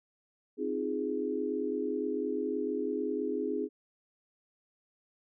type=chord; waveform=sine; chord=F minor seventh; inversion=second; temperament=equal; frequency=261.6 / 311.1 / 349.2 / 415.3 Hz; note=C4 / Eb4 / F4 / Ab4; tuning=0 / 0 / 0 / 0 cents; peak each=-36 / -36 / -39 / -33 dBFS; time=0.57-3.69 s; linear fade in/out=50 ms; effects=none